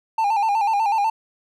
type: tone with vibrato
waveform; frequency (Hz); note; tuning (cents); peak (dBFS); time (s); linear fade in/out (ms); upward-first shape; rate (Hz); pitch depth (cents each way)
triangle; 850; G#5; +40; -15; 0.18-1.1; 5; square; 8.1; 83
effects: none